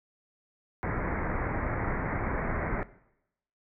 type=low-pass noise; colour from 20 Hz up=pink; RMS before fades=-31 dBFS; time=0.83-2.83 s; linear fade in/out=0 ms; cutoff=2200 Hz; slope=96 dB/octave; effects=noise-tail reverb RT60 0.8 s tail -18 dB re dry